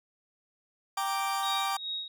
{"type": "chord", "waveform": "40% pulse", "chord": "G minor", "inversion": "none", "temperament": "equal", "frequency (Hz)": [784, 932.3, 1174.7], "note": ["G5", "Bb5", "D6"], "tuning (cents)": [0, 0, 0], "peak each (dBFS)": [-31, -37, -31], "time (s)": [0.97, 1.77], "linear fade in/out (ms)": 5}
{"type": "tone with tremolo", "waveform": "sine", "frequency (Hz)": 3775, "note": "A#7", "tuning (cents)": 21, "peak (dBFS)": -31, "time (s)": [1.43, 2.08], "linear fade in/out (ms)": 2, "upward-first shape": "sine", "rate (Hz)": 2.5, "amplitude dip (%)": 85}
{"effects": []}